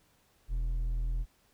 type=tone with hard clipping; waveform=sine; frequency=41.2 Hz; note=E1; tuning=in tune; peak=-30 dBFS; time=0.48-1.26 s; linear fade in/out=50 ms; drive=4 dB; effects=pink hiss -68 dBFS RMS until 1.53 s